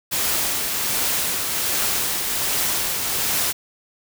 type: noise with tremolo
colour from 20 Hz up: white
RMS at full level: -21 dBFS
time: 0.11-3.53 s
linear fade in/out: 20 ms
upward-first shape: triangle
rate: 1.3 Hz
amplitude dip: 35%
effects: none